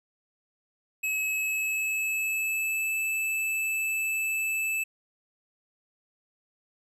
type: tone with pitch glide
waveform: square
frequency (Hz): 2573 to 2626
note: E7 to E7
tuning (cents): -43 to -7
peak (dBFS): -27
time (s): 1.03-4.84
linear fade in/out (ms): 10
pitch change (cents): +36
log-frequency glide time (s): 1.2-2.96
effects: none